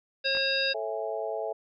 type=harmonic tone; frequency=540 Hz; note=C#5; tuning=45 cents flat; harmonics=1 / 3 / 5 / 7 / 9; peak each=-31 / -31 / -31 / -31 / -31 dBFS; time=0.24-0.74 s; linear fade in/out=20 ms
type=clicks; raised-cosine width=0.5 ms; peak=-25 dBFS; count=2; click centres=0.351 / 0.371 s
type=chord; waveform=sine; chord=A major seventh; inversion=none; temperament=just; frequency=440 / 550 / 660 / 825 Hz; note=A4 / C#5 / E5 / G#5; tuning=0 / -14 / +2 / -12 cents; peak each=-34 / -37 / -33 / -38 dBFS; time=0.74-1.53 s; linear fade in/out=10 ms
effects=none